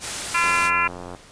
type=noise; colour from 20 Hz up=white; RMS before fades=-28 dBFS; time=0-0.71 s; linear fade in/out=50 ms
type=harmonic tone; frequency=341.4 Hz; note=F4; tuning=39 cents flat; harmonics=3 / 4 / 5 / 6 / 7 / 8; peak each=-23 / -23 / -28 / -29 / -23 / -27 dBFS; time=0.34-0.88 s; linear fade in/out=10 ms
type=click train; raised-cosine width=1 ms; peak=-21 dBFS; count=64; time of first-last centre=0.44-1.149 s; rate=88.9 Hz
effects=pink hiss -47 dBFS RMS until 1.31 s + resampled to 22050 Hz